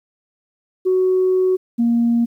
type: tone pair in turn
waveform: sine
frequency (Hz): 371.7 / 234.7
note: F#4 / A#3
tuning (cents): +8 / +12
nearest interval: minor sixth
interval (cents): 796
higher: first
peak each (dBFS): -12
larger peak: neither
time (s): 0.85-1.57 / 1.78-2.26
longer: first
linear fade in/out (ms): 20
effects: tanh soft clip ceiling -9 dBFS + 9-bit